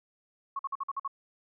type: tone bursts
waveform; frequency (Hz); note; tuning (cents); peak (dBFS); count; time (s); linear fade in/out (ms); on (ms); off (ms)
sine; 1100; C#6; -14; -30; 7; 0.56-1.078; 5; 32; 49
effects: none